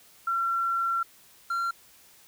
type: tone pair in turn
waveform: sine / triangle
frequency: 1361 / 1372.8 Hz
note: F6 / F6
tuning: -45 / -30 cents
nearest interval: unison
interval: 15 cents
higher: second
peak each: -24 dBFS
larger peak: neither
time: 0.27-1.03 / 1.5-1.71 s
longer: first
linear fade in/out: 5 ms
effects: white hiss -56 dBFS RMS until 2.27 s